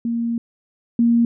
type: tone pair in turn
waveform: sine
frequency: 233.1 / 234.3 Hz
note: A#3 / A#3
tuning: 0 / +9 cents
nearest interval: unison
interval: 9 cents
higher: second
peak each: -19 / -12 dBFS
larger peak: second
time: 0.05-0.38 / 0.99-1.25 s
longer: first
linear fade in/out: 2 ms
effects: none